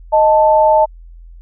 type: tone pair together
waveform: sine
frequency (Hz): 622.3 / 881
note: D#5 / A5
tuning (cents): 0 / +2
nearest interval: tritone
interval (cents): 602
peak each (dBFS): -10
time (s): 0.12-0.86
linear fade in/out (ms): 20
effects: added 42 Hz sine -34 dBFS peak until 1.41 s